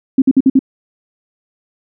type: tone bursts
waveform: sine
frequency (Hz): 265.7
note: C4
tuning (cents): +27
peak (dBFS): -5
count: 5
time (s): 0.18-0.592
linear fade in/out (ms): 5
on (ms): 40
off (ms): 53
effects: none